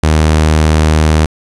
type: tone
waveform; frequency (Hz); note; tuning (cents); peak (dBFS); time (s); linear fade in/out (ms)
sawtooth; 77.78; D#2; 0; -3; 0.03-1.26; 5
effects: resampled to 24000 Hz + 7-bit